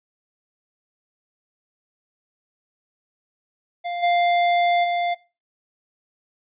square tone with level steps, 698.5 Hz, F5, in tune, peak -26 / -17 / -21 dBFS, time 3.84-5.15 s, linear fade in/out 20 ms, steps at 4.02 / 4.83 s, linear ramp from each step 20 ms, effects noise-tail reverb RT60 0.3 s tail -19 dB re dry + resampled to 8000 Hz

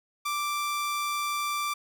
sawtooth tone, 1174.7 Hz, D6, in tune, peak -24 dBFS, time 0.25-1.74 s, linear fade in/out 10 ms, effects none

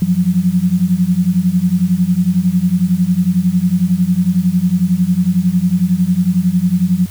sine beating tone pair, 174.61 / 185.61 Hz, F3 / F#3, 0 / +6 cents, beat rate 11 Hz, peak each -14 / -13 dBFS, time 0.02-7.06 s, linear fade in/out 2 ms, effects added 94 Hz sine -29 dBFS peak until 7.1 s + white hiss -39 dBFS RMS until 7.1 s

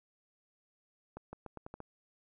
accelerating click train, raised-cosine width 1 ms, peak -30 dBFS, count 7, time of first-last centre 1.17-1.803 s, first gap 160 ms, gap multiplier 0.83, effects none

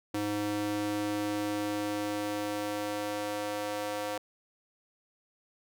square tone with high-pass filter sweep, 103.83 Hz, G#2, in tune, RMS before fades -33 dBFS, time 0.14-4.18 s, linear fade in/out 5 ms, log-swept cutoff 250 to 520 Hz, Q 1.7, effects none

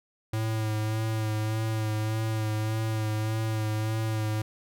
square tone with vibrato, 109.3 Hz, A2, 11 cents flat, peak -27 dBFS, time 0.33-4.42 s, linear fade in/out 5 ms, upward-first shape sine, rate 1.7 Hz, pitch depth 26 cents each way, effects none

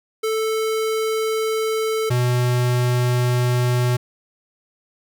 square tone pair in turn, 440 / 123.47 Hz, A4 / B2, 0 / 0 cents, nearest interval octave + minor seventh, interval 2200 cents, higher first, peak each -20 / -17 dBFS, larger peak second, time 0.23-2.1 / 2.1-3.97 s, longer neither, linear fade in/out 10 ms, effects none

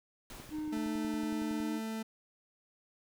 pink noise with exponential decay, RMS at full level -47 dBFS, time 0.3-1.64 s, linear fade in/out 1 ms, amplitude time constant 290 ms
click train, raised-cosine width 3 ms, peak -37 dBFS, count 14, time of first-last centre 0.4-1.604 s, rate 10.8 Hz
triangle tone with vibrato, 305 Hz, D#4, 34 cents flat, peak -33 dBFS, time 0.5-1.81 s, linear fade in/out 50 ms, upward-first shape sine, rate 2.6 Hz, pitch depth 11 cents each way
40% pulse tone with pitch glide, 220 to 221.5 Hz, A3 to A3, 0 to +12 cents, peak -35 dBFS, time 0.72-2.03 s, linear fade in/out 10 ms, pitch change +12 cents, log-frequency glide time 1.33-1.82 s
effects none

